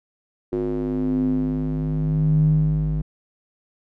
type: tone with band-pass filter sweep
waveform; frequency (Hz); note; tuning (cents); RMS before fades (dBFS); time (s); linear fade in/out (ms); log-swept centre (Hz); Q
square; 51.6; G#1; -10; -21; 0.52-3.02; 10; 350 to 120; 5.4
effects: none